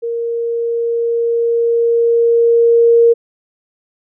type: tone with level ramp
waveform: sine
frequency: 466.2 Hz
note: A#4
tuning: in tune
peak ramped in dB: -17 to -5 dBFS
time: 0.02-3.14 s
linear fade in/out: 20 ms
effects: none